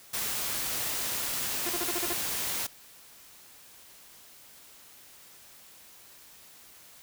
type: noise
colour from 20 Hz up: white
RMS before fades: -32 dBFS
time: 0.13-2.67 s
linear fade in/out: 10 ms
type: tone bursts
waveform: sawtooth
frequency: 349.2 Hz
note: F4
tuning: in tune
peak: -27 dBFS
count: 7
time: 1.66-2.132 s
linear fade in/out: 5 ms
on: 34 ms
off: 39 ms
effects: white hiss -53 dBFS RMS until 7.02 s